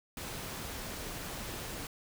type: noise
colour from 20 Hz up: pink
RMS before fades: -41 dBFS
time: 0.17-1.87 s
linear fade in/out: 2 ms
effects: none